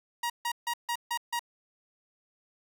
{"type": "tone bursts", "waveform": "sawtooth", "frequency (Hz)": 948, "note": "A#5", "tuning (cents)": 29, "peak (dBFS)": -25, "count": 6, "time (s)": [0.23, 1.394], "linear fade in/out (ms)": 5, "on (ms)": 69, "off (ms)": 150, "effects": []}